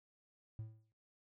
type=tone with exponential decay; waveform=triangle; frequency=110 Hz; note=A2; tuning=in tune; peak=-37 dBFS; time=0.59-0.92 s; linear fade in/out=0 ms; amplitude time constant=71 ms; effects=noise-tail reverb RT60 0.6 s tail -25 dB re dry + tanh soft clip ceiling -34 dBFS